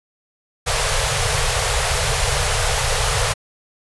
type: band-stop noise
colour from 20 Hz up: pink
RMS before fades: -19 dBFS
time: 0.66-3.34 s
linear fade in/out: 20 ms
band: 150 to 420 Hz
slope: 96 dB/octave
effects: resampled to 24000 Hz